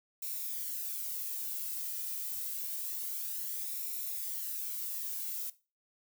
violet noise with flanger, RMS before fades -38 dBFS, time 0.22-5.5 s, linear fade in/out 5 ms, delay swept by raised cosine 0.63 to 1.83 ms, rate 0.27 Hz, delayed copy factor -0.5, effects noise-tail reverb RT60 0.3 s tail -17 dB re dry

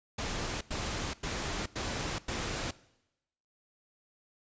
pink noise bursts, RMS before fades -35 dBFS, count 5, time 0.18-2.71 s, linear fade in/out 5 ms, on 430 ms, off 95 ms, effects noise-tail reverb RT60 0.9 s tail -20 dB re dry + resampled to 16000 Hz

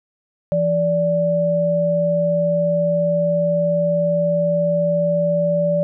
sine tone pair together, 168.6 / 583 Hz, E3 / D5, +39 / -13 cents, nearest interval octave + major sixth, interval 2148 cents, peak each -21 / -16 dBFS, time 0.52-5.83 s, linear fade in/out 0 ms, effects none

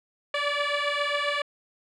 10% pulse beating tone pair, 575 / 582.4 Hz, D5 / D5, -37 / -15 cents, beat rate 7.4 Hz, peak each -19 dBFS, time 0.34-1.42 s, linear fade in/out 5 ms, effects low-pass 4000 Hz 12 dB/octave

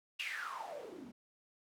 white noise with band-pass filter sweep, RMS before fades -44 dBFS, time 0.19-1.12 s, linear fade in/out 10 ms, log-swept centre 2800 to 210 Hz, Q 9, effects none

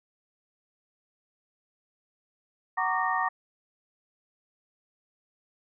sine tone cluster, 750 / 923 / 1127 / 1188 / 1849 Hz, F#5 / A#5 / C#6 / D6 / A#6, +23 / -17 / +28 / +20 / -15 cents, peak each -31 dBFS, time 2.77-3.29 s, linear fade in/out 10 ms, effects none

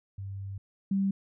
sine tone pair in turn, 98 / 195.32 Hz, G2 / G3, 0 / -6 cents, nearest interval octave, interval 1194 cents, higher second, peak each -35 / -24 dBFS, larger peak second, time 0.18-0.58 / 0.91-1.11 s, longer first, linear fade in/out 5 ms, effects none

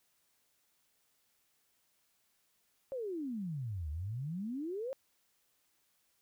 sine exponential two-way sweep, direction down then up, 554.4 to 71.9 to 554.4 Hz, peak -36 dBFS, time 2.92-4.93 s, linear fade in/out 0 ms, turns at 3.9 s, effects white hiss -75 dBFS RMS until 6.21 s

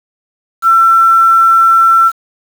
sine tone with quantisation, 1345 Hz, E6, 34 cents sharp, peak -4 dBFS, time 0.62-2.12 s, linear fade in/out 50 ms, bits 5, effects none

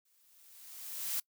blue noise with exponential growth, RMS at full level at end -33 dBFS, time 0.05-1.2 s, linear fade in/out 5 ms, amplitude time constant 250 ms, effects noise-tail reverb RT60 0.1 s tail -24 dB re dry

